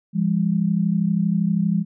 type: tone pair together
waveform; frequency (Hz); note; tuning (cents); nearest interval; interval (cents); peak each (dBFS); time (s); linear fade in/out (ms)
sine; 170.4 / 203; F3 / G#3; -42 / -39; minor third; 303; -20; 0.13-1.85; 50
effects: none